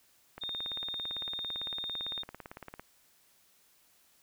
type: click train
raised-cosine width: 0.5 ms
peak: -28 dBFS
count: 44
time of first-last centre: 0.38-2.796 s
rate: 17.8 Hz
type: tone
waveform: sine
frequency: 3662 Hz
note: A#7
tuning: 32 cents flat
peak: -35 dBFS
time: 0.41-2.23 s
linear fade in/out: 10 ms
effects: white hiss -66 dBFS RMS until 4.22 s